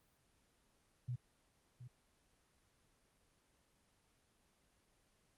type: tone with echo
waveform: sine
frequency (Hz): 123.47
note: B2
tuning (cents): 0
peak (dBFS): -38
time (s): 1.08-1.16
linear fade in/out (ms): 10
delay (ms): 720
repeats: 1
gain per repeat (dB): -12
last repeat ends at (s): 1.88
effects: pink hiss -75 dBFS RMS until 5.37 s + Opus 24 kbps